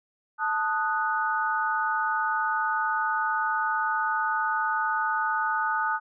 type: chord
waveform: sine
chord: D# diminished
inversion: second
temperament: equal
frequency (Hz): 880 / 1244.5 / 1480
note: A5 / D#6 / F#6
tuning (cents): 0 / 0 / 0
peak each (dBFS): -28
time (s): 0.38-6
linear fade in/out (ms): 50
effects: none